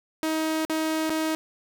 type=tone with dropouts; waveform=sawtooth; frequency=316.3 Hz; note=D#4; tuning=29 cents sharp; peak=-20 dBFS; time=0.23-1.35 s; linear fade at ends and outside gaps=0 ms; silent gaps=0.651-0.697 / 1.095-1.102 s; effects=none